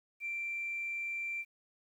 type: tone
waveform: sine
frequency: 2354 Hz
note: D7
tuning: 3 cents sharp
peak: -34 dBFS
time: 0.2-1.45 s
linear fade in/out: 50 ms
effects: tanh soft clip ceiling -30 dBFS + 11-bit